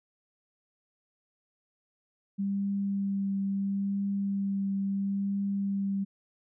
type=tone with vibrato; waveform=sine; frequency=197.6 Hz; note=G3; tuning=14 cents sharp; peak=-27 dBFS; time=2.38-6.05 s; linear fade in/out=20 ms; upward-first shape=triangle; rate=0.74 Hz; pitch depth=14 cents each way; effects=none